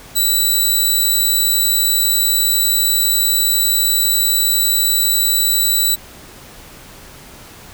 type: tone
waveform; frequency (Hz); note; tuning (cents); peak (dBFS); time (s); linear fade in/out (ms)
10% pulse; 3951; B7; 0; -5; 0.15-5.96; 20
effects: pink hiss -39 dBFS RMS until 7.73 s